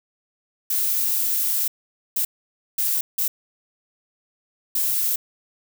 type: noise bursts at uneven times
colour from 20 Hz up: violet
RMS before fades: -22 dBFS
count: 5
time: 0.7-1.68 / 2.16-2.25 / 2.78-3.01 / 3.18-3.28 / 4.75-5.16 s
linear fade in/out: 5 ms
effects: none